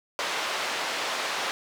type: band-pass noise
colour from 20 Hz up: pink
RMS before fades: -30 dBFS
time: 0.19-1.51 s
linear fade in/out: 0 ms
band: 660 to 4900 Hz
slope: 12 dB/octave
effects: none